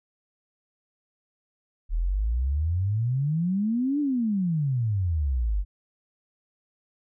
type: exponential two-way sweep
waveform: sine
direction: up then down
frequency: 38 to 299 to 45.62 Hz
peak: -22 dBFS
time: 1.89-5.65 s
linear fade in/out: 50 ms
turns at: 4 s
effects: none